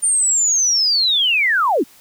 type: linear sweep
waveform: sine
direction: down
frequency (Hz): 9080 to 204.4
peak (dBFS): -13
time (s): 0.02-1.84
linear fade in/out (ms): 20
effects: white hiss -48 dBFS RMS until 2 s